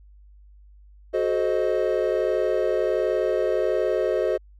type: chord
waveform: triangle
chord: F# diminished seventh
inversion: none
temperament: equal with one note detuned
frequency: 370 / 431.4 / 523.3 / 622.3 Hz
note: F#4 / A4 / C5 / Eb5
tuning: 0 / -34 / 0 / 0 cents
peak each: -24 dBFS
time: 1.13-4.38 s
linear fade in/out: 20 ms
effects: added 50 Hz sine -47 dBFS peak until 4.59 s